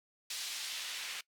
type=noise with band-pass filter sweep; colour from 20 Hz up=white; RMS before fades=-41 dBFS; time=0.3-1.21 s; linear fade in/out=5 ms; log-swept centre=4300 to 2500 Hz; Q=1.1; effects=noise-tail reverb RT60 0.1 s tail -21 dB re dry